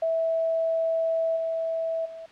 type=tone with level steps; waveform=sine; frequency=654 Hz; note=E5; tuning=14 cents flat; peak=-22 / -25 / -37 dBFS; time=0.02-2.26 s; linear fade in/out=5 ms; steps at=1.36 / 2.05 s; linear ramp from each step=10 ms; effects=white hiss -52 dBFS RMS until 2.31 s + low-pass 3000 Hz 12 dB/octave